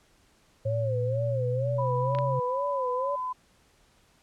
sine exponential sweep, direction up, 111.2 to 133.6 Hz, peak -27 dBFS, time 0.65-2.4 s, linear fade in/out 10 ms
sine tone with vibrato, 533 Hz, C5, 32 cents sharp, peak -28 dBFS, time 0.65-3.16 s, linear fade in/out 10 ms, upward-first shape sine, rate 2.1 Hz, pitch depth 130 cents each way
sine tone with pitch glide, 987.8 to 1011.5 Hz, B5 to B5, 0 to +41 cents, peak -29 dBFS, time 1.78-3.33 s, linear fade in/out 10 ms, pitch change +41 cents, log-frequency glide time 2.25-3.16 s
clicks, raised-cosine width 0.3 ms, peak -21 dBFS, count 2, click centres 2.15 / 2.187 s
effects pink hiss -63 dBFS RMS until 4.22 s + low-pass 10000 Hz 12 dB/octave

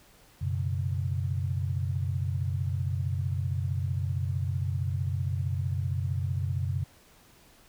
sine chord, F# suspended fourth, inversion none, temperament just, 92.5 / 123.33 / 138.75 Hz, F#2 / B2 / C#3, 0 / -2 / +2 cents, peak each -29 / -33 / -33 dBFS, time 0.41-6.84 s, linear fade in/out 10 ms, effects pink hiss -58 dBFS RMS until 7.68 s

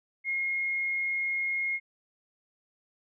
sine tone, 2149 Hz, C7, 46 cents sharp, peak -27 dBFS, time 0.24-1.8 s, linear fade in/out 50 ms, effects none

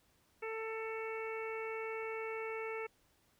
harmonic tone, 444.7 Hz, A4, 18 cents sharp, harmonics 1 / 2 / 3 / 4 / 5 / 6, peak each -40 / -48 / -48 / -53 / -46 / -51 dBFS, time 0.42-2.87 s, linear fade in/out 10 ms, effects pink hiss -72 dBFS RMS until 3.39 s

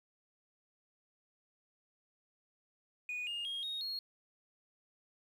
sine tone with pitch steps, 2467 / 2834 / 3255 / 3739 / 4295 Hz, D#7 / F7 / G#7 / A#7 / C8, -15 / +25 / -36 / +4 / +44 cents, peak -35 dBFS, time 3.09-3.99 s, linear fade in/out 2 ms, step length 180 ms, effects tanh soft clip ceiling -35 dBFS + 11-bit

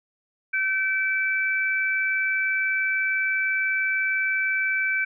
sine tone pair together, 1539 / 2313 Hz, G6 / D7, -32 / -27 cents, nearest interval perfect fifth, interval 705 cents, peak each -24 dBFS, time 0.53-5.05 s, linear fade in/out 10 ms, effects none

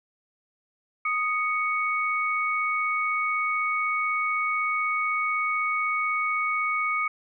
sine tone pair together, 1244.5 / 2226 Hz, D#6 / C#7, 0 / +7 cents, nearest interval minor seventh, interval 1007 cents, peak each -26 dBFS, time 1.05-7.08 s, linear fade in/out 5 ms, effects none

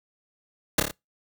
pink noise with echo, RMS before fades -18 dBFS, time 0.78-0.8 s, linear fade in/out 5 ms, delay 28 ms, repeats 4, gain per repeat -4 dB, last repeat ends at 0.912 s, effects noise-tail reverb RT60 0.2 s tail -25 dB re dry + high-pass 60 Hz 12 dB/octave

